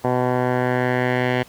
10% pulse tone with low-pass filter sweep, 125.4 Hz, B2, 27 cents sharp, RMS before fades -20 dBFS, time 0.04-1.43 s, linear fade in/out 5 ms, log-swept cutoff 1000 to 2500 Hz, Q 2, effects pink hiss -48 dBFS RMS until 1.48 s + high-pass 60 Hz 12 dB/octave

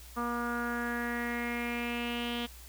sawtooth tone with low-pass filter sweep, 238.5 Hz, A#3, 40 cents sharp, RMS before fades -34 dBFS, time 0.16-2.47 s, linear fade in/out 20 ms, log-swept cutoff 1200 to 3300 Hz, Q 5.6, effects added 60 Hz sine -49 dBFS peak until 2.68 s + white hiss -53 dBFS RMS until 2.68 s

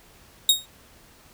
sawtooth tone with exponential decay, 3752 Hz, A#7, 11 cents sharp, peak -8 dBFS, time 0.49-0.66 s, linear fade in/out 2 ms, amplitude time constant 36 ms, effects pink hiss -53 dBFS RMS until 1.33 s

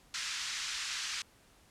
white band-pass noise, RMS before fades -38 dBFS, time 0.14-1.22 s, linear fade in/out 2 ms, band 1300 to 6400 Hz, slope 24 dB/octave, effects pink hiss -63 dBFS RMS until 1.7 s + low-pass 12000 Hz 12 dB/octave

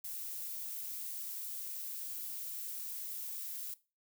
violet noise, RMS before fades -42 dBFS, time 0.04-3.74 s, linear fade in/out 5 ms, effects noise-tail reverb RT60 0.3 s tail -19 dB re dry

